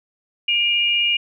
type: tone pair together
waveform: sine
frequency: 2391 / 2847 Hz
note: D7 / F7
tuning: +30 / +33 cents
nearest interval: minor third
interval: 303 cents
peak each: -21 / -17 dBFS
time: 0.48-1.17 s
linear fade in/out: 5 ms
effects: none